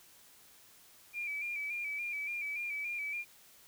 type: tone with vibrato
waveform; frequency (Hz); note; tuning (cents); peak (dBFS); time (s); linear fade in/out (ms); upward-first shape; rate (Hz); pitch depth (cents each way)
sine; 2349; D7; 0; -35; 1.13-3.25; 50; square; 3.5; 40
effects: white hiss -60 dBFS RMS until 3.67 s